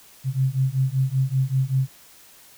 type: beating tone pair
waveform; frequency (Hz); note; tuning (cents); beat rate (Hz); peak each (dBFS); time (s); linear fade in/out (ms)
sine; 130 / 135.2; C3 / C#3; -11 / -43; 5.2; -22 / -22; 0.24-1.89; 50
effects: white hiss -50 dBFS RMS until 2.57 s